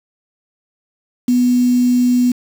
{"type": "tone with quantisation", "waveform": "sine", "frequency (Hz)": 246.9, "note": "B3", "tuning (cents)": 0, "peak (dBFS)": -10, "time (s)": [1.28, 2.32], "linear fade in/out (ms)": 5, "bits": 5, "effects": []}